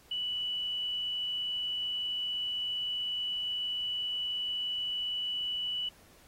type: tone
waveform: sine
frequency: 2960 Hz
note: F#7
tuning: in tune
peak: -31 dBFS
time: 0.11-5.89 s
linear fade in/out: 5 ms
effects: pink hiss -60 dBFS RMS until 6.27 s + AAC 48 kbps